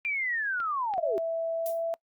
sine linear sweep, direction down, 2400 to 358.1 Hz, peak -27 dBFS, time 0.05-1.18 s, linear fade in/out 0 ms
clicks, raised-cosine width 0.3 ms, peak -28 / -26 dBFS, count 2, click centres 0.602 / 0.938 s
sine tone with pitch glide, 659 to 664.7 Hz, E5 to E5, -1 to +14 cents, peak -27 dBFS, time 0.98-1.94 s, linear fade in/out 0 ms, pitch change +15 cents, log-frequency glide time 1.55-1.76 s
violet noise with exponential decay, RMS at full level -34 dBFS, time 1.66-1.83 s, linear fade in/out 1 ms, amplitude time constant 36 ms
effects noise-tail reverb RT60 0.1 s tail -24 dB re dry + Opus 48 kbps

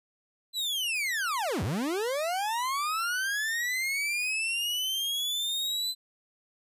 40% pulse linear two-way sweep, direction down then up, 4055 to 78.3 to 4055 Hz, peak -27 dBFS, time 0.53-5.95 s, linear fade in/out 50 ms, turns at 1.63 s, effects resampled to 32000 Hz

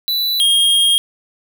square tone pair in turn, 3969 / 3242 Hz, B7 / G#7, +8 / -42 cents, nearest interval major third, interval 350 cents, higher first, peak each -16 / -11 dBFS, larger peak second, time 0.08-0.4 / 0.4-0.98 s, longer second, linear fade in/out 0 ms, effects none

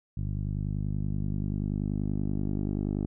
10% pulse tone with low-pass filter sweep, 50.4 Hz, G1, 49 cents sharp, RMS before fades -30 dBFS, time 0.17-3.06 s, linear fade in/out 5 ms, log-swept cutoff 130 to 360 Hz, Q 1.2, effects none

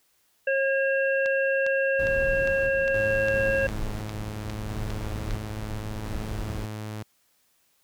harmonic tone, 542 Hz, C#5, 39 cents flat, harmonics 1 / 3 / 5, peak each -23 / -26 / -33 dBFS, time 0.47-3.67 s, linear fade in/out 5 ms
click train, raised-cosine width 0.2 ms, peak -19 dBFS, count 11, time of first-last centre 1.26-5.309 s, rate 2.47 Hz
brown noise with tremolo, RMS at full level -33 dBFS, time 1.99-6.66 s, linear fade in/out 5 ms, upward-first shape square, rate 0.74 Hz, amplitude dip 40%
sawtooth tone with pitch glide, 106 to 107.36 Hz, G#2 to A2, +36 to -42 cents, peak -29 dBFS, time 2.94-7.03 s, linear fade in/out 5 ms, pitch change +22 cents, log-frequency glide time 3.23-5.21 s
effects white hiss -67 dBFS RMS until 7.83 s

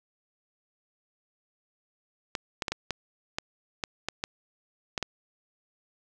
clicks, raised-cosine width 0.2 ms, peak -12 dBFS, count 11, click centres 2.352 / 2.622 / 2.682 / 2.72 / 2.907 / 3.385 / 3.838 / 4.086 / 4.239 / 4.978 / 5.027 s, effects none

